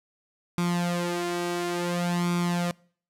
sawtooth tone with flanger, 174.61 Hz, F3, in tune, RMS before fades -27 dBFS, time 0.58-2.71 s, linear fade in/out 0 ms, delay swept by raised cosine 0.85 to 3.15 ms, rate 0.57 Hz, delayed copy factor +0.7, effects noise-tail reverb RT60 0.5 s tail -25 dB re dry + low-pass 12000 Hz 12 dB/octave

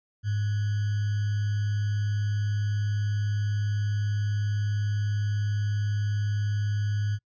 sine tone with sample-and-hold, 103.83 Hz, G#2, in tune, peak -24 dBFS, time 0.23-7.19 s, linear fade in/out 50 ms, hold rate 1575 Hz, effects noise-tail reverb RT60 0.1 s tail -25 dB re dry + resampled to 16000 Hz

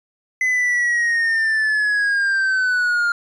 triangle linear sweep, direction down, 2031 to 1400 Hz, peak -14 dBFS, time 0.41-3.12 s, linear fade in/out 2 ms, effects resampled to 22050 Hz

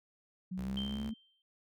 sine exponential sweep, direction up, 182.9 to 225 Hz, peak -36 dBFS, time 0.51-1.14 s, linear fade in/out 10 ms
sawtooth tone, 66.2 Hz, C2, 21 cents sharp, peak -38 dBFS, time 0.57-1.11 s, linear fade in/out 20 ms
sine tone with exponential decay, 3136 Hz, G7, in tune, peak -36 dBFS, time 0.77-1.42 s, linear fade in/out 1 ms, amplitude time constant 140 ms
effects none

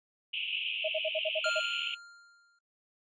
white band-pass noise, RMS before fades -35 dBFS, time 0.33-1.95 s, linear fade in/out 10 ms, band 2500 to 3100 Hz, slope 96 dB/octave
sine tone bursts, 630 Hz, D#5, 21 cents sharp, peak -29 dBFS, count 8, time 0.84-1.599 s, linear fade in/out 10 ms, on 45 ms, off 57 ms
square tone with exponential decay, 1396.9 Hz, F6, in tune, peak -29 dBFS, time 1.44-2.59 s, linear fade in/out 5 ms, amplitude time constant 250 ms
effects noise-tail reverb RT60 0.1 s tail -20 dB re dry + resampled to 16000 Hz

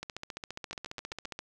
two click trains, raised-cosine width 0.2 ms, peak -21 / -23 dBFS, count 21 / 5, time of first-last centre 0.03-1.391 / 0.73-1.251 s, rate 14.7 / 7.68 Hz, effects none

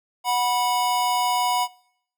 square tone pair together, 734.2 / 980 Hz, F#5 / B5, -14 / -14 cents, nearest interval perfect fourth, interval 500 cents, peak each -24 / -23 dBFS, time 0.24-1.68 s, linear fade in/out 50 ms, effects noise-tail reverb RT60 0.7 s tail -23 dB re dry

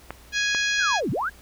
clicks, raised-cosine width 0.5 ms, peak -16 dBFS, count 2, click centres 0.106 / 0.548 s
harmonic tone, 830.6 Hz, G#5, in tune, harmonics 2 / 3 / 4 / 5 / 6 / 7 / 8, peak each -24 / -28 / -30 / -32 / -34 / -35 / -36 dBFS, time 0.32-1.01 s, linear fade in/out 50 ms
sine linear two-way sweep, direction down then up, 1707 to 94.3 to 1707 Hz, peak -23 dBFS, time 0.78-1.3 s, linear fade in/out 20 ms, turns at 1.11 s
effects added 60 Hz sine -51 dBFS peak until 1.41 s + pink hiss -51 dBFS RMS until 1.41 s

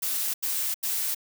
blue noise bursts, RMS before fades -28 dBFS, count 3, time 0.02-1.148 s, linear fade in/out 10 ms, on 320 ms, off 84 ms, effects none

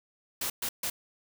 white noise bursts at uneven times, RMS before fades -32 dBFS, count 3, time 0.41-0.5 / 0.62-0.69 / 0.83-0.9 s, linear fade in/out 5 ms, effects none

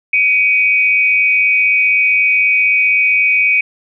sine tone pair together, 2274 / 2489 Hz, C#7 / D#7, +44 / 0 cents, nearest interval major second, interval 156 cents, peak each -12 dBFS, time 0.13-3.61 s, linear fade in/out 5 ms, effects none

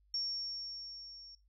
sine tone with level ramp, 5500 Hz, F8, 27 cents flat, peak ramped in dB -33 to -51 dBFS, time 0.14-1.35 s, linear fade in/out 2 ms, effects noise-tail reverb RT60 0.2 s tail -19 dB re dry + added 50 Hz sine -66 dBFS peak until 1.48 s

